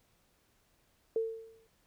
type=tone with exponential decay; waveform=sine; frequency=450 Hz; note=A4; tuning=39 cents sharp; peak=-26 dBFS; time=1.16-1.67 s; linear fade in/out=2 ms; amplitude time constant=110 ms; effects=pink hiss -71 dBFS RMS until 1.86 s